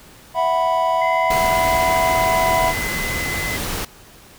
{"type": "chord", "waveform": "triangle", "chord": "E suspended second", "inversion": "none", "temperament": "equal", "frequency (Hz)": [659.3, 740, 987.8], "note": ["E5", "F#5", "B5"], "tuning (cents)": [0, 0, 0], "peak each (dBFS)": [-18, -20, -17], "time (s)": [0.34, 2.74], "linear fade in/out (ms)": 50}
{"type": "tone with pitch glide", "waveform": "sine", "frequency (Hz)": [2050, 2031], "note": ["C7", "B6"], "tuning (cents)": [-36, 48], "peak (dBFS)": -24, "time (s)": [1.01, 3.57], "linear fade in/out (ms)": 10, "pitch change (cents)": -16, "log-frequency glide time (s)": [2.18, 2.46]}
{"type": "noise", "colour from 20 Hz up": "pink", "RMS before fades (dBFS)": -25, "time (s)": [1.3, 3.85], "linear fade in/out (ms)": 5}
{"effects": ["pink hiss -45 dBFS RMS until 4.38 s"]}